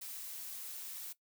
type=noise; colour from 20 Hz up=blue; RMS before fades=-45 dBFS; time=0.01-1.13 s; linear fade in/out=10 ms; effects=noise-tail reverb RT60 0.1 s tail -17 dB re dry